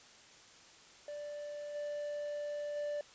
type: tone with level steps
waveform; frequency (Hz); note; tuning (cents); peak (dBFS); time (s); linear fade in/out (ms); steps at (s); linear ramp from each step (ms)
triangle; 587.3; D5; 0; -39 / -35 / -33; 1.08-3.01; 2; 1.74 / 2.75; 20
effects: white hiss -58 dBFS RMS until 3.14 s + resampled to 16000 Hz